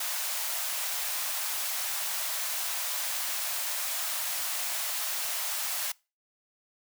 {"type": "high-pass noise", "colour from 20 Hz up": "white", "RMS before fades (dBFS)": -32, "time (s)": [0, 5.92], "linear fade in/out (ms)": 5, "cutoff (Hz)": 580, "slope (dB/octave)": 48, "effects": ["noise-tail reverb RT60 0.3 s tail -24 dB re dry"]}